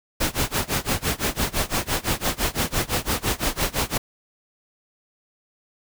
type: noise with tremolo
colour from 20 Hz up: pink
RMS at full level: -21 dBFS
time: 0.2-3.98 s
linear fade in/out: 10 ms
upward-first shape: sine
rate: 5.9 Hz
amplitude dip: 95%
effects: none